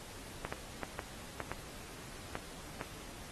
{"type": "clicks", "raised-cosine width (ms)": 0.5, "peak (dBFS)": -22, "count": 8, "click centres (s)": [0.45, 0.525, 0.833, 0.992, 1.403, 1.516, 2.354, 2.812], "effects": ["pink hiss -50 dBFS RMS until 3.31 s", "AAC 32 kbps"]}